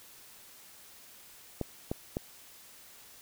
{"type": "clicks", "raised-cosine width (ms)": 2, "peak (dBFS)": -18, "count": 3, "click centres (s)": [1.613, 1.915, 2.169], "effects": ["white hiss -54 dBFS RMS until 3.21 s"]}